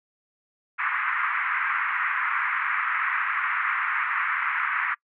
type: band-pass noise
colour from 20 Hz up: pink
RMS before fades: -26 dBFS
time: 0.78-4.95 s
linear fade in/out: 20 ms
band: 1100 to 2200 Hz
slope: 48 dB/octave
effects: noise-tail reverb RT60 0.1 s tail -26 dB re dry